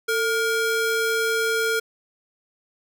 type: ring-modulated tone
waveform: square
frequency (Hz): 932.3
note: A#5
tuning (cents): 0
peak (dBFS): -18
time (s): 0.08-1.8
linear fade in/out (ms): 10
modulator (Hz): 485
effects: none